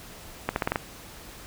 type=accelerating click train; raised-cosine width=0.5 ms; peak=-9 dBFS; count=6; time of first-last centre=0.49-0.759 s; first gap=71 ms; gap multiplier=0.86; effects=pink hiss -45 dBFS RMS until 1.46 s